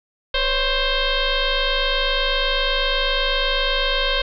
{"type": "tone with frequency modulation", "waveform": "sine", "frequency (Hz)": 1570, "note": "G6", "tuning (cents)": 2, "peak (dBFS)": -17, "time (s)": [0.34, 4.22], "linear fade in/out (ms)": 5, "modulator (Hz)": 532, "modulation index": 4.4, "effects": []}